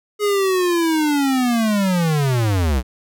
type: linear sweep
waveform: square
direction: down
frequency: 420.3 to 58.27 Hz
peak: -16 dBFS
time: 0.19-2.83 s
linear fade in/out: 50 ms
effects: none